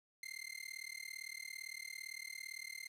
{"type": "tone with amplitude modulation", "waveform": "sawtooth", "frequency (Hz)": 2093, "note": "C7", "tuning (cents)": 0, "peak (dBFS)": -38, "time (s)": [0.23, 2.88], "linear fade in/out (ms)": 2, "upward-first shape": "sine", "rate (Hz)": 37.7, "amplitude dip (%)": 100, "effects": ["resampled to 32000 Hz", "11-bit"]}